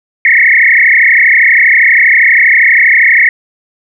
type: tone with frequency modulation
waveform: sine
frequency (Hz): 2020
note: B6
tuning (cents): +39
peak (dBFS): -3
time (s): 0.25-3.29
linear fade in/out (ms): 2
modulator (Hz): 32.5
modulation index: 6.5
effects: none